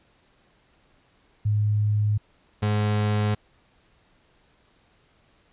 sine / 35% pulse tone pair in turn, 105 / 105 Hz, G#2 / G#2, +19 / +19 cents, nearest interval unison, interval 0 cents, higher neither, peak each -19 dBFS, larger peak neither, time 1.45-2.18 / 2.62-3.35 s, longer neither, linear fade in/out 10 ms, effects pink hiss -62 dBFS RMS until 5.52 s + resampled to 8000 Hz

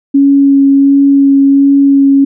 sine tone with vibrato, 277.2 Hz, C#4, in tune, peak -3 dBFS, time 0.14-2.25 s, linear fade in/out 10 ms, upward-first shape sine, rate 1.4 Hz, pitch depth 10 cents each way, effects none

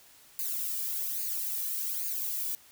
violet noise with flanger, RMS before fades -33 dBFS, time 0.39-2.55 s, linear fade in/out 0 ms, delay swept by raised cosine 0.44 to 1.74 ms, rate 1.2 Hz, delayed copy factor +0.75, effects white hiss -57 dBFS RMS until 2.71 s

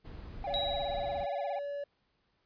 brown noise, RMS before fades -44 dBFS, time 0.04-1.26 s, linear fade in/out 20 ms
triangle tone with vibrato, 742 Hz, F#5, 5 cents sharp, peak -33 dBFS, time 0.44-1.59 s, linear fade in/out 2 ms, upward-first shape sine, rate 17 Hz, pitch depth 160 cents each way
triangle tone, 571 Hz, D5, 49 cents flat, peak -33 dBFS, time 0.47-1.84 s, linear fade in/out 5 ms
sine tone with exponential decay, 3861 Hz, B7, 40 cents flat, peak -30 dBFS, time 0.54-1.65 s, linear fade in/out 0 ms, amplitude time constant 240 ms
effects pink hiss -75 dBFS RMS until 2.45 s + resampled to 11025 Hz

